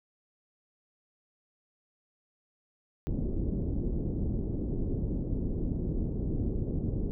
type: low-pass noise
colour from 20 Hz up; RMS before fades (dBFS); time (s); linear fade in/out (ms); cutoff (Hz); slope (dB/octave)
pink; -31; 3.07-7.11; 0; 380; 24
effects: none